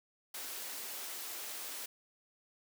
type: high-pass noise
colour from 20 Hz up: white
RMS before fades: -43 dBFS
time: 0.34-1.86 s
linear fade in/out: 5 ms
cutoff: 270 Hz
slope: 24 dB/octave
effects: none